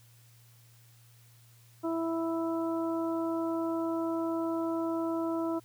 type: harmonic tone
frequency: 329.6 Hz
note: E4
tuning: in tune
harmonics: 1 / 2 / 3 / 4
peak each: -30 / -36 / -40 / -42 dBFS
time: 1.83-5.6 s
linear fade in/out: 20 ms
effects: added 117 Hz sine -57 dBFS peak until 5.64 s + white hiss -63 dBFS RMS until 5.64 s